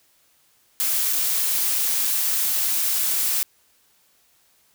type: noise with dropouts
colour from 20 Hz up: blue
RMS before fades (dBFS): -22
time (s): 0.8-3.43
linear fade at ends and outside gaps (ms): 0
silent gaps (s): 1.128-1.132
effects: white hiss -61 dBFS RMS until 4.74 s